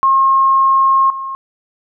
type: tone with level steps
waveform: sine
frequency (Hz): 1075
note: C6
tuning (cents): +47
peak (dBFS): -8 / -21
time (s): 0.03-1.35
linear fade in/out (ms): 0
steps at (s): 1.1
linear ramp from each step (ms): 2
effects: none